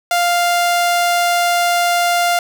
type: tone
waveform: sawtooth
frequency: 698.5 Hz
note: F5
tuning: in tune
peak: -9 dBFS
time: 0.11-2.39 s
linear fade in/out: 2 ms
effects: none